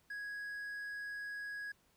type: tone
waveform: triangle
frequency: 1661.2 Hz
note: G#6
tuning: in tune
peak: -39 dBFS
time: 0.1-1.72 s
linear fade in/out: 5 ms
effects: pink hiss -72 dBFS RMS until 1.96 s